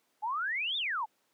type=exponential two-way sweep; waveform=sine; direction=up then down; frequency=815 to 3729 to 815 Hz; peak=-30 dBFS; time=0.22-1.06 s; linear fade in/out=20 ms; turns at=0.77 s; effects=pink hiss -73 dBFS RMS until 1.33 s + high-pass 300 Hz 12 dB/octave